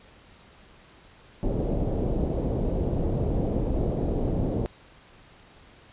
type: low-pass noise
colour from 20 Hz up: pink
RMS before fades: -26 dBFS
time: 1.43-4.66 s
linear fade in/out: 0 ms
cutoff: 590 Hz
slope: 24 dB/octave
effects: pink hiss -53 dBFS RMS until 5.92 s + resampled to 8000 Hz